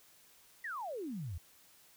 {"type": "exponential sweep", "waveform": "sine", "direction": "down", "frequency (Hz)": [1982, 75.3], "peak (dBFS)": -38, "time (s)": [0.64, 1.38], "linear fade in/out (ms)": 5, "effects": ["white hiss -63 dBFS RMS until 1.96 s"]}